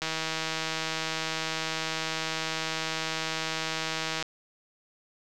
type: click train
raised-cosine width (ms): 0.2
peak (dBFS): -13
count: 674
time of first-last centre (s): 0.02-4.226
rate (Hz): 160
effects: none